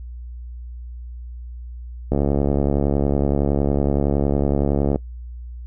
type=click train; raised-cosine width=2 ms; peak=-6 dBFS; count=202; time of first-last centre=2.12-4.959 s; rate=70.8 Hz; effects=noise-tail reverb RT60 0.1 s tail -22 dB re dry + added 60 Hz sine -31 dBFS peak until 5.66 s